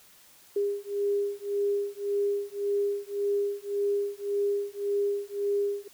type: beating tone pair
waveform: sine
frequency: 403.9 / 405.7 Hz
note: G#4 / G#4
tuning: -48 / -41 cents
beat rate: 1.8 Hz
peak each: -29 dBFS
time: 0.56-5.88 s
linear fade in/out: 5 ms
effects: white hiss -56 dBFS RMS until 5.93 s